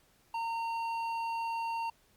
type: tone with hard clipping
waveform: sine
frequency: 917 Hz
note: A#5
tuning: 29 cents flat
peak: -34 dBFS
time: 0.34-1.9 s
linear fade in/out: 5 ms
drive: 8 dB
effects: pink hiss -67 dBFS RMS until 2.16 s + Opus 48 kbps